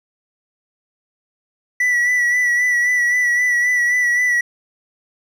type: tone with vibrato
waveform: triangle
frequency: 1957 Hz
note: B6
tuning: 16 cents flat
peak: -12 dBFS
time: 1.8-4.41 s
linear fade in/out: 5 ms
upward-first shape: sine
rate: 3.8 Hz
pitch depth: 32 cents each way
effects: none